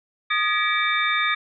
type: tone cluster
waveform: sine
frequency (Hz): 1235 / 1697 / 1914 / 2309 / 3629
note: D#6 / G#6 / A#6 / D7 / A#7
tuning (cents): -13 / +37 / +45 / -30 / -47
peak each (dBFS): -24 / -27 / -28 / -24 / -27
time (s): 0.3-1.35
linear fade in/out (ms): 10
effects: none